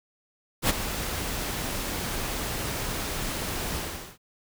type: noise with ADSR envelope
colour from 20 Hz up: pink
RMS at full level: -20 dBFS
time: 0.62-4.18 s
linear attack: 75 ms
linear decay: 18 ms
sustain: -11 dB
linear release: 420 ms
effects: none